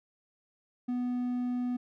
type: tone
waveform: triangle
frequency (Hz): 246.9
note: B3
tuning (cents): 0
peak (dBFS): -27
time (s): 0.88-1.77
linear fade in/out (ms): 10
effects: none